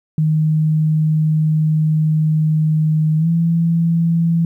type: tone with pitch glide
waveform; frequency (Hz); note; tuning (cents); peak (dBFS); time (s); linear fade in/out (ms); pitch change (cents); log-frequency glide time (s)
sine; 155.6 to 166.77; D#3 to E3; 0 to +20; -12; 0.18-4.45; 2; +120; 3.18-3.28
effects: 9-bit